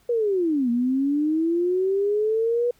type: linear two-way sweep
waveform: sine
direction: down then up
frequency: 488.6 to 233.1 to 488.6 Hz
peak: -19 dBFS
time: 0.09-2.71 s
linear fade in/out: 5 ms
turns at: 0.7 s
effects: pink hiss -61 dBFS RMS until 2.79 s